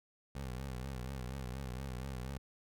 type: tone with vibrato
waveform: 20% pulse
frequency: 64.8 Hz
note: C2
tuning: 16 cents flat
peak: -35 dBFS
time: 0.35-2.38 s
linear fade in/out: 5 ms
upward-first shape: triangle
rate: 4.2 Hz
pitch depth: 130 cents each way
effects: none